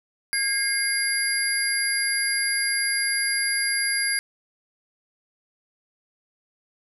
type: tone cluster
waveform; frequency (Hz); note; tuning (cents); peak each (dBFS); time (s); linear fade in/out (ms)
sine; 1629 / 2119 / 4799 / 11180; G#6 / C7 / D8 / F9; -34 / +21 / +37 / +1; -27; 0.33-4.19; 0
effects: 9-bit